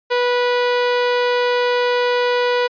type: tone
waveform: sawtooth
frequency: 490 Hz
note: B4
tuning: 14 cents flat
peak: -11 dBFS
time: 0.1-2.68 s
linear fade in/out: 20 ms
effects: resampled to 11025 Hz